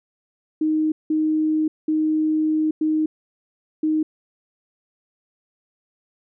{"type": "tone bursts at uneven times", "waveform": "sine", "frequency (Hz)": 311.1, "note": "D#4", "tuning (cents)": 0, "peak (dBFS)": -17, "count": 5, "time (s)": [[0.61, 0.92], [1.1, 1.68], [1.88, 2.71], [2.81, 3.06], [3.83, 4.03]], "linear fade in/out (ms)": 5, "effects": []}